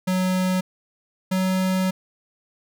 square tone pair in turn, 185 / 186.93 Hz, F#3 / F#3, 0 / +18 cents, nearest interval unison, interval 18 cents, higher second, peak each -20 dBFS, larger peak neither, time 0.07-0.61 / 1.31-1.91 s, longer second, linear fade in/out 10 ms, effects none

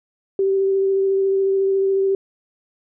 sine tone with vibrato, 388.3 Hz, G4, 16 cents flat, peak -15 dBFS, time 0.39-2.15 s, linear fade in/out 2 ms, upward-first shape sine, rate 14 Hz, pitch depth 12 cents each way, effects none

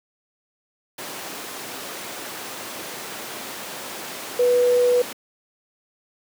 sine tone in noise, 491 Hz, B4, 10 cents flat, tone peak -14 dBFS, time 4.39-5.02 s, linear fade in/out 5 ms, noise pink, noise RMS -32 dBFS, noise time 0.98-5.13 s, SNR +15 dB, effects high-pass 300 Hz 12 dB/octave

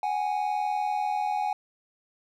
triangle tone pair together, 747 / 827.3 Hz, F#5 / G#5, +16 / -7 cents, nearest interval major second, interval 177 cents, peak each -28 / -25 dBFS, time 0.03-1.53 s, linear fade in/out 2 ms, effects none

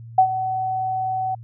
sine tone with ADSR envelope, 754 Hz, F#5, 32 cents sharp, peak -8 dBFS, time 0.18-1.35 s, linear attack 6 ms, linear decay 82 ms, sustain -13 dB, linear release 6 ms, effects added 115 Hz sine -36 dBFS peak until 1.43 s

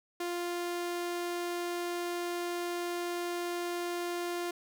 sawtooth tone, 349.2 Hz, F4, in tune, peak -29 dBFS, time 0.2-4.51 s, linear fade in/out 5 ms, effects none

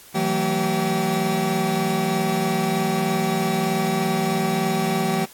square tone cluster, 163.8 / 187 / 225 / 384.2 / 764 Hz, E3 / F#3 / A3 / G4 / G5, -11 / +19 / +39 / -35 / -45 cents, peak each -27 dBFS, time 0.14-5.26 s, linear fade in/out 20 ms, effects white hiss -46 dBFS RMS until 5.33 s + AAC 64 kbps

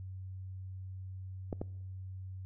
clicks, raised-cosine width 2 ms, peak -22 dBFS, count 2, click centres 1.528 / 1.615 s, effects noise-tail reverb RT60 1.0 s tail -23 dB re dry + added 94 Hz sine -41 dBFS peak until 2.45 s

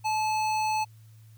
square tone with notch filter, 865 Hz, A5, 30 cents flat, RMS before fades -27 dBFS, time 0.04-0.85 s, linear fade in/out 20 ms, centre 12000 Hz, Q 0.79, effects added 110 Hz sine -49 dBFS peak until 1.37 s + white hiss -65 dBFS RMS until 1.37 s

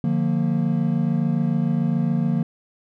triangle tone cluster, 150.1 / 177.1 / 231.5 Hz, D3 / F3 / A#3, +38 / +24 / -12 cents, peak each -21 dBFS, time 0.04-2.43 s, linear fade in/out 2 ms, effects none

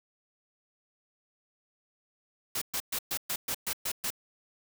white noise bursts, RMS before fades -32 dBFS, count 9, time 2.55-4.104 s, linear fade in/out 5 ms, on 66 ms, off 120 ms, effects none

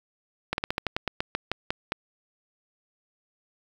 slowing click train, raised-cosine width 0.3 ms, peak -10 dBFS, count 13, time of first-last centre 0.53-1.921 s, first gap 51 ms, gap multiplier 1.14, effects 7-bit

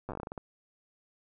slowing click train, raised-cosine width 1 ms, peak -24 dBFS, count 12, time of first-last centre 0.09-0.378 s, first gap 8 ms, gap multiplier 1.22, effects none

